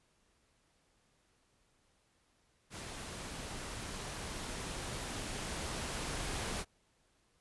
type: noise with level ramp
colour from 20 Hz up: pink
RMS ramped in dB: -45 to -38 dBFS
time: 2.7-6.65 s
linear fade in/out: 50 ms
effects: pink hiss -73 dBFS RMS until 7.4 s + resampled to 24000 Hz